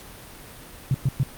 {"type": "tone bursts", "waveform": "sine", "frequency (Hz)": 132.6, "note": "C3", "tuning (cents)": 23, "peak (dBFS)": -17, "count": 3, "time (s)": [0.91, 1.232], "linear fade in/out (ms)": 2, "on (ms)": 34, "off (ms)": 110, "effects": ["pink hiss -43 dBFS RMS until 1.37 s", "Opus 48 kbps"]}